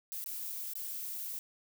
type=noise with dropouts; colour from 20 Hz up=violet; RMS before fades=-40 dBFS; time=0.12-1.39 s; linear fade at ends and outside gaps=0 ms; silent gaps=0.241-0.261 / 0.735-0.754 s; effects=none